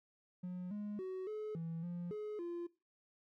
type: tone with pitch steps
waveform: triangle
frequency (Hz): 180.4 / 207.7 / 374.4 / 427.8 / 165 / 174.4 / 423.1 / 345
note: F#3 / G#3 / F#4 / A4 / E3 / F3 / G#4 / F4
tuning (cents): -44 / 0 / +20 / -49 / +2 / -2 / +32 / -21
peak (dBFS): -37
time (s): 0.43-2.67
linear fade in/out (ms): 10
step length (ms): 280
effects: noise-tail reverb RT60 0.3 s tail -21 dB re dry + tanh soft clip ceiling -34 dBFS